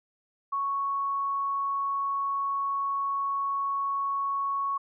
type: tone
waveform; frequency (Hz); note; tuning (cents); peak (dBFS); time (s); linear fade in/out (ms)
sine; 1108.7; C#6; 0; -26; 0.52-4.78; 10
effects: none